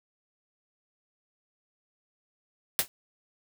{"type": "noise with exponential decay", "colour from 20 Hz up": "white", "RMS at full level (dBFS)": -20, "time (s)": [2.79, 2.88], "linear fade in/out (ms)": 0, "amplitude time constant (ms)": 19, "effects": []}